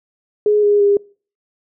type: tone with pitch steps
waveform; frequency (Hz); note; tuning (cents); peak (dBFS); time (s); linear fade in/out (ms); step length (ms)
sine; 418.8 / 411.6 / 404.7; G#4 / G#4 / G#4; +15 / -16 / -45; -10; 0.46-0.97; 2; 170
effects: noise-tail reverb RT60 0.4 s tail -24 dB re dry